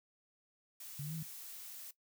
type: noise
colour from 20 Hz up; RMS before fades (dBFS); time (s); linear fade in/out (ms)
blue; -49; 0.8-1.91; 5
type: linear two-way sweep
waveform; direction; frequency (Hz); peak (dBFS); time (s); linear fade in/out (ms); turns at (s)
sine; up then down; 138.59 to 164.81 to 151.4; -39; 0.99-1.23; 5; 1.16
effects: noise-tail reverb RT60 0.1 s tail -17 dB re dry